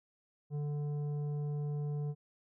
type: tone with tanh clipping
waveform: triangle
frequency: 146.83 Hz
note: D3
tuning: in tune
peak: -35 dBFS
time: 0.5-2.15 s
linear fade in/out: 50 ms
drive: 13 dB
effects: none